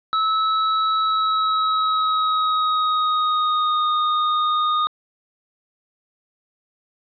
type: tone with pitch glide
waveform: square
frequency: 1300 to 1231.3 Hz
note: E6 to D#6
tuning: -24 to -18 cents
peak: -18 dBFS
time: 0.13-4.87 s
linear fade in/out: 0 ms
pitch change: -94 cents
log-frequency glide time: 1.01-3.88 s
effects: resampled to 11025 Hz + 10-bit